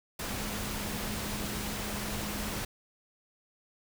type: tone in noise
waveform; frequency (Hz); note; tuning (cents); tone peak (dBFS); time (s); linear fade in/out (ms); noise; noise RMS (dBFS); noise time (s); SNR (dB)
sine; 207.7; G#3; 0; -40; 0.3-2.61; 5; pink; -36; 0.19-2.65; -7
effects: none